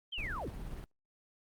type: linear sweep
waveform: sine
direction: down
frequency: 3220 to 30.87 Hz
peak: -37 dBFS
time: 0.12-0.5 s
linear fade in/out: 10 ms
type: noise with tremolo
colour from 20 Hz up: brown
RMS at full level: -41 dBFS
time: 0.18-0.84 s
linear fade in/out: 0 ms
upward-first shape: square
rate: 17 Hz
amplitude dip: 25%
effects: Opus 32 kbps